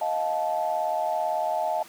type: tone cluster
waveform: sine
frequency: 631 / 709 / 871 Hz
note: D#5 / F5 / A5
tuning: +24 / +26 / -18 cents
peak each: -28 dBFS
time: 0.01-1.83 s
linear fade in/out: 5 ms
effects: pink hiss -47 dBFS RMS until 1.88 s + high-pass 300 Hz 12 dB/octave